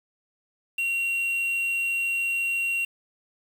triangle tone with quantisation, 2747 Hz, F7, 29 cents flat, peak -22 dBFS, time 0.78-2.85 s, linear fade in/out 5 ms, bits 7, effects none

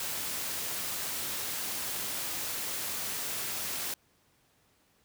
white noise, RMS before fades -35 dBFS, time 0-3.94 s, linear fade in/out 2 ms, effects pink hiss -68 dBFS RMS until 5.04 s + high-pass 60 Hz 12 dB/octave

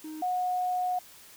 triangle / sine tone pair in turn, 311.1 / 728.1 Hz, D#4 / F#5, 0 / -28 cents, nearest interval octave + minor third, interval 1472 cents, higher second, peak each -35 / -26 dBFS, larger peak second, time 0.04-0.22 / 0.22-0.99 s, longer second, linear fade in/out 5 ms, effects white hiss -52 dBFS RMS until 1.36 s

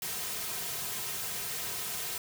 white noise with comb filter, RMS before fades -36 dBFS, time 0.02-2.18 s, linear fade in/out 2 ms, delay 3.5 ms, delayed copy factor -0.65, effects none

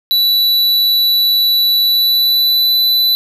square tone with pitch glide, 3951 to 3988 Hz, B7 to B7, 0 to +16 cents, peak -10 dBFS, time 0.11-3.15 s, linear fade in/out 0 ms, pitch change +16 cents, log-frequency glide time 1.82-2.78 s, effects none

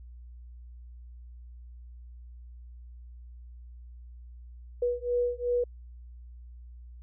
sine beating tone pair, 485.3 / 488 Hz, B4 / B4, -30 / -21 cents, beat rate 2.7 Hz, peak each -29 dBFS, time 4.82-5.64 s, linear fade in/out 5 ms, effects added 60 Hz sine -44 dBFS peak until 7.02 s

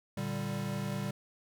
square chord, G minor, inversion first, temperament equal, 116.54 / 146.83 / 196 Hz, Bb2 / D3 / G3, 0 / 0 / 0 cents, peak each -40 / -39 / -37 dBFS, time 0.17-1.11 s, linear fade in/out 5 ms, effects none

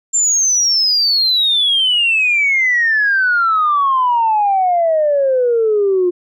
sine exponential sweep, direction down, 7360 to 350.5 Hz, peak -10 dBFS, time 0.13-6.11 s, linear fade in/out 20 ms, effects tanh soft clip ceiling -6 dBFS

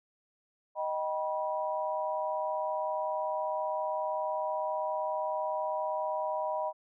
sine chord, Eb augmented, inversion none, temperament just, 622.3 / 777.8 / 972.3 Hz, Eb5 / G5 / B5, 0 / -14 / -27 cents, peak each -33 / -37 / -34 dBFS, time 0.75-6.73 s, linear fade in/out 50 ms, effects none

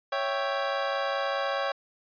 25% pulse chord, C# diminished, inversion none, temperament equal, 554.4 / 659.3 / 784 Hz, C#5 / E5 / G5, 0 / 0 / 0 cents, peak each -25 / -31 / -29 dBFS, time 0.12-1.72 s, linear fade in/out 5 ms, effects resampled to 11025 Hz

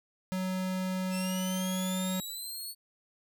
square tone, 186.1 Hz, F#3, 10 cents sharp, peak -31 dBFS, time 0.32-2.2 s, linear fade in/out 0 ms
15% pulse linear sweep, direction up, 2624 to 4433 Hz, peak -31 dBFS, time 1.1-2.75 s, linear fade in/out 50 ms
effects none

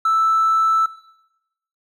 triangle tone, 1318.5 Hz, E6, in tune, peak -11 dBFS, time 0.05-0.86 s, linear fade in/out 5 ms, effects noise-tail reverb RT60 0.9 s tail -21 dB re dry + tanh soft clip ceiling -10 dBFS

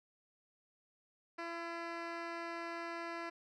10% pulse tone with low-pass filter, 337.3 Hz, E4, 40 cents sharp, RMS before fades -43 dBFS, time 1.38-3.3 s, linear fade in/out 10 ms, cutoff 3500 Hz, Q 0.84, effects none

